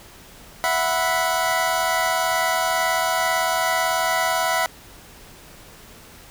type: chord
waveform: 25% pulse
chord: E suspended second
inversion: none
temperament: equal with one note detuned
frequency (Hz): 659.3 / 737.4 / 987.8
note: E5 / F#5 / B5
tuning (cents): 0 / -6 / 0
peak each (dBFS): -20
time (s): 0.64-4.66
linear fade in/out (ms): 0
effects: pink hiss -45 dBFS RMS until 6.3 s